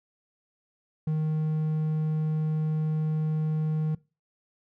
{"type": "tone", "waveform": "triangle", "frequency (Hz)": 155.6, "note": "D#3", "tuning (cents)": 0, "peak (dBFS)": -22, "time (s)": [1.07, 3.95], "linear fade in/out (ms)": 5, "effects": ["noise-tail reverb RT60 0.3 s tail -22 dB re dry"]}